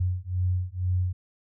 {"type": "beating tone pair", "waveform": "sine", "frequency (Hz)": [90, 92.1], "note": ["F#2", "F#2"], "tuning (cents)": [-47, -7], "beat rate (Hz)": 2.1, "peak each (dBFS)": [-27, -27], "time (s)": [0, 1.13], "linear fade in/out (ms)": 10, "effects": []}